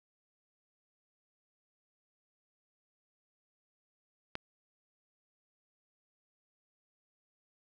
click, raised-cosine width 0.3 ms, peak -20 dBFS, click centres 4.354 s, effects none

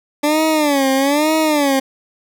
20% pulse tone with vibrato, 290.3 Hz, D4, 20 cents flat, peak -8 dBFS, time 0.23-1.8 s, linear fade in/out 10 ms, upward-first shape sine, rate 1.1 Hz, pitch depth 150 cents each way, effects none

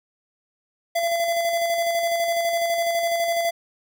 square tone with tremolo, 678 Hz, E5, 49 cents sharp, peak -20 dBFS, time 0.95-3.51 s, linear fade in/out 10 ms, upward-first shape square, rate 12 Hz, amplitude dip 30%, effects none

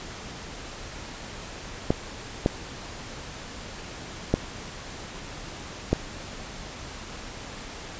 clicks, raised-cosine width 2 ms, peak -6 dBFS, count 4, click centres 1.905 / 2.461 / 4.34 / 5.93 s, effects pink hiss -39 dBFS RMS until 7.99 s + resampled to 16000 Hz

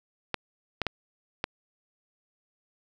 clicks, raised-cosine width 0.3 ms, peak -11 dBFS, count 4, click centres 0.343 / 0.817 / 0.867 / 1.441 s, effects none

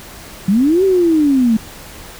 sine linear two-way sweep, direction up then down, 180 to 392 to 214.8 Hz, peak -9 dBFS, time 0.48-1.57 s, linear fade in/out 5 ms, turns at 0.84 s, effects pink hiss -35 dBFS RMS until 2.19 s

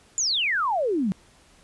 sine exponential sweep, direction down, 7250 to 177 Hz, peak -21 dBFS, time 0.18-1.12 s, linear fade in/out 0 ms, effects pink hiss -56 dBFS RMS until 1.63 s + resampled to 24000 Hz

